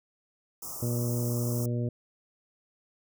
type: band-stop noise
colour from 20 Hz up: white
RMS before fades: -39 dBFS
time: 0.62-1.66 s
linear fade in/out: 5 ms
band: 1300 to 5200 Hz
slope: 96 dB/octave
type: harmonic tone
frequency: 120 Hz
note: B2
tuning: 49 cents flat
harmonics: 1 / 2 / 3 / 4 / 5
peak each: -28 / -34 / -38 / -40 / -42 dBFS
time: 0.82-1.89 s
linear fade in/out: 5 ms
effects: none